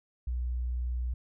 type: tone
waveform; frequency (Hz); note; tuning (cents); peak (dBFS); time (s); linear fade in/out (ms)
sine; 61.2; B1; -15; -29; 0.27-1.14; 5
effects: none